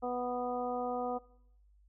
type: harmonic tone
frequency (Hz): 246.9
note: B3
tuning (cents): 0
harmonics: 1 / 2 / 3 / 4 / 5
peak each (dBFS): -40 / -36 / -36 / -46 / -44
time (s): 0.02-1.19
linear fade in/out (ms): 20
effects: noise-tail reverb RT60 0.8 s tail -22 dB re dry + added 50 Hz sine -61 dBFS peak until 1.88 s